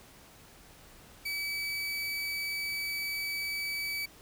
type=tone; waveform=30% pulse; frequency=2291 Hz; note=D7; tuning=44 cents flat; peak=-30 dBFS; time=1.25-4.06 s; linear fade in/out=10 ms; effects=pink hiss -55 dBFS RMS until 4.21 s